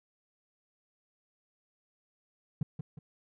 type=tone with echo; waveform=triangle; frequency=150 Hz; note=D3; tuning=37 cents sharp; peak=-22 dBFS; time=2.61-2.63 s; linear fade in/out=5 ms; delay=180 ms; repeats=2; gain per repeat=-9 dB; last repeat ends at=2.99 s; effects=tanh soft clip ceiling -23 dBFS